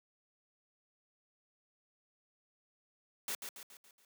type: noise with echo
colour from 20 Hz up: white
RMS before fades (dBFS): -38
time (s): 3.28-3.35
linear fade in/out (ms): 2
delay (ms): 140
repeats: 5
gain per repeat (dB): -6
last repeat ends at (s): 4.05
effects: high-pass 200 Hz 12 dB/octave